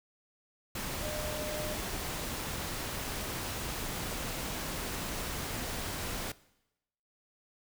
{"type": "tone in noise", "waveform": "sine", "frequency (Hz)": 607, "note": "D#5", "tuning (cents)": -43, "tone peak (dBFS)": -39, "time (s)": [1.02, 1.74], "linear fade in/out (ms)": 5, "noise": "pink", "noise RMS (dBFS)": -37, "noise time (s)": [0.75, 6.32], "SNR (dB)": -5, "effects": ["noise-tail reverb RT60 0.9 s tail -20 dB re dry"]}